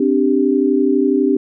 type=chord; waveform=sine; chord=C suspended second; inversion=none; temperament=equal; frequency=261.6 / 293.7 / 392 Hz; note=C4 / D4 / G4; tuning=0 / 0 / 0 cents; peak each=-16 dBFS; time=0-1.37 s; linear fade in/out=5 ms; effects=none